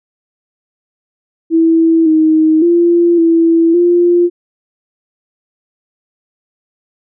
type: tone with pitch steps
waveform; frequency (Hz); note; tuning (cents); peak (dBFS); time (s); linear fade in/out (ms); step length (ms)
sine; 327.5 / 314.9 / 343.5 / 331.3 / 348.9; E4 / D#4 / F4 / E4 / F4; -11 / +21 / -29 / +9 / -2; -6; 1.5-4.3; 50; 560
effects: none